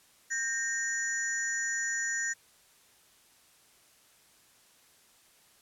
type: tone cluster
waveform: sine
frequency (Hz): 1589 / 1847 / 5880 / 6920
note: G6 / A#6 / F#8 / A8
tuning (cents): +23 / -16 / -12 / -30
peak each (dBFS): -37 / -32 / -40 / -35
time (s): 0.3-2.34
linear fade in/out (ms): 20
effects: white hiss -62 dBFS RMS until 5.61 s + low-pass 12000 Hz 12 dB/octave